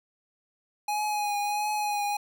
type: tone with vibrato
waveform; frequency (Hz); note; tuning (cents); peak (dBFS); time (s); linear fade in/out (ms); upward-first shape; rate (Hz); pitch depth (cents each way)
square; 832; G#5; +3; -27; 0.88-2.17; 5; triangle; 1.5; 31
effects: none